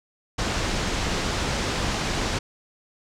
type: low-pass noise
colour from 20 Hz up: pink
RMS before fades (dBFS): -26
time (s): 0.38-2.39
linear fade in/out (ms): 10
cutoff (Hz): 7000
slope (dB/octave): 24
effects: none